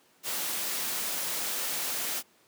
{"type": "noise", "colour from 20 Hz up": "white", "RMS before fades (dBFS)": -32, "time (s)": [0.23, 2.23], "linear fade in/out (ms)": 50, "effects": ["pink hiss -63 dBFS RMS until 2.47 s", "high-pass 200 Hz 12 dB/octave"]}